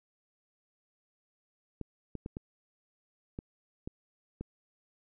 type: clicks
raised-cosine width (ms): 3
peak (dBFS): -25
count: 7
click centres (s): 1.813 / 2.153 / 2.261 / 2.369 / 3.389 / 3.875 / 4.41
effects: none